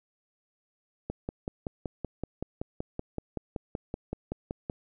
click train, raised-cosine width 2 ms, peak -19 dBFS, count 20, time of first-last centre 1.1-4.698 s, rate 5.28 Hz, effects none

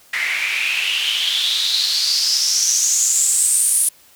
white noise with band-pass filter sweep, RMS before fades -18 dBFS, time 0.13-3.89 s, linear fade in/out 5 ms, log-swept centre 2000 to 10000 Hz, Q 6.9, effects white hiss -50 dBFS RMS until 4.15 s

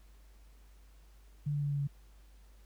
sine tone with pitch steps, 146.1 / 144.92 / 143.76 / 142.6 / 141.45 Hz, D3 / D3 / D3 / C#3 / C#3, -9 / -23 / -37 / +49 / +35 cents, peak -30 dBFS, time 1.46-1.875 s, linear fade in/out 10 ms, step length 83 ms, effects added 50 Hz sine -55 dBFS peak until 2.65 s + pink hiss -68 dBFS RMS until 2.65 s

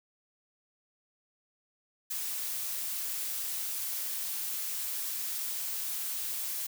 blue noise, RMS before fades -35 dBFS, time 2.1-6.67 s, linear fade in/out 10 ms, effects none

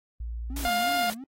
sine tone, 57.6 Hz, A#1, 20 cents flat, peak -31 dBFS, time 0.2-0.68 s, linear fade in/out 5 ms
triangle tone with vibrato, 246.9 Hz, B3, in tune, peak -35 dBFS, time 0.5-1.24 s, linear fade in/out 2 ms, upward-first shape sine, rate 2.9 Hz, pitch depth 250 cents each way
white noise, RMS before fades -37 dBFS, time 0.56-1.14 s, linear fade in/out 5 ms
harmonic tone, 706 Hz, F5, 19 cents sharp, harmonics 1 / 2 / 3 / 4 / 5 / 6 / 7, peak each -25 / -31 / -35 / -37 / -39 / -41 / -42 dBFS, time 0.65-1.1 s, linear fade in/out 0 ms
effects AAC 48 kbps

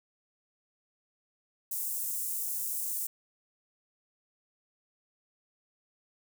white high-pass noise, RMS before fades -34 dBFS, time 1.71-3.07 s, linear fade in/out 5 ms, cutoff 7600 Hz, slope 24 dB/octave, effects none

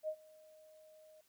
sine tone with ADSR envelope, 622.3 Hz, D#5, in tune, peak -34 dBFS, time 0.03-1.21 s, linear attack 51 ms, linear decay 71 ms, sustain -24 dB, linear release 4 ms, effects white hiss -73 dBFS RMS until 1.28 s

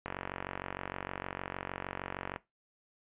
click train, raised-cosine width 0.5 ms, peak -21 dBFS, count 108, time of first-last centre 0.06-2.361 s, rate 46.5 Hz, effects noise-tail reverb RT60 0.2 s tail -18 dB re dry + resampled to 8000 Hz

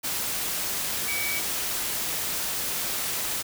sine tone in noise, 2274 Hz, C#7, 44 cents sharp, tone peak -29 dBFS, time 1.07-1.4 s, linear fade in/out 20 ms, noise white, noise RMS -29 dBFS, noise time 0.03-3.43 s, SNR -3 dB, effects none

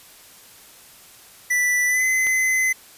square tone with pitch glide, 1975.5 to 2040 Hz, B6 to C7, 0 to -44 cents, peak -18 dBFS, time 1.5-2.73 s, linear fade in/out 10 ms, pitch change +56 cents, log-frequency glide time 1.87-2.05 s
click, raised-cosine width 0.3 ms, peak -18 dBFS, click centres 2.269 s
effects white hiss -47 dBFS RMS until 2.97 s + resampled to 32000 Hz

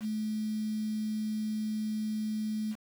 sine tone with quantisation, 215.4 Hz, A3, 37 cents flat, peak -30 dBFS, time 0-2.76 s, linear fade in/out 50 ms, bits 8, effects none

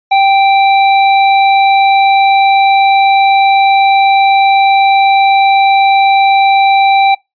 square tone, 784 Hz, G5, in tune, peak -6 dBFS, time 0.11-7.15 s, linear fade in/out 10 ms, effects noise-tail reverb RT60 0.2 s tail -24 dB re dry + resampled to 11025 Hz

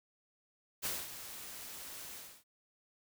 white noise with ADSR envelope, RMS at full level -36 dBFS, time 0.82-2.44 s, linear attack 30 ms, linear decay 220 ms, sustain -11 dB, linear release 300 ms, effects none

